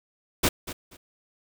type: noise with echo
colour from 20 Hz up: pink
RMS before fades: -21 dBFS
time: 0.43-0.49 s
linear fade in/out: 10 ms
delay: 240 ms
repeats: 2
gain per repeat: -14 dB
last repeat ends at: 0.97 s
effects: none